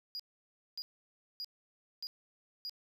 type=tone bursts; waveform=triangle; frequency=4877 Hz; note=D#8; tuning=35 cents flat; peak=-37 dBFS; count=5; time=0.15-2.695 s; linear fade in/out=0 ms; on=45 ms; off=580 ms; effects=13-bit